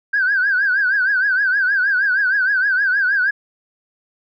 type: tone with vibrato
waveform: sine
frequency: 1564 Hz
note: G6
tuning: 4 cents flat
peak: -13 dBFS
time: 0.13-3.31 s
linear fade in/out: 10 ms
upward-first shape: triangle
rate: 6.4 Hz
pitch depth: 140 cents each way
effects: tanh soft clip ceiling -9 dBFS